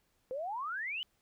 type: exponential sweep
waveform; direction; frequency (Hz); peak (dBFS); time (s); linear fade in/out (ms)
sine; up; 493.9 to 3096; -35; 0.31-1.03; 0
effects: pink hiss -75 dBFS RMS until 1.21 s